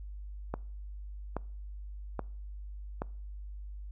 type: click train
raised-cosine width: 1 ms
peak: -19 dBFS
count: 4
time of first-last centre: 0.54-3.019 s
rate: 1.21 Hz
effects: noise-tail reverb RT60 0.5 s tail -24 dB re dry + added 50 Hz sine -40 dBFS peak until 3.91 s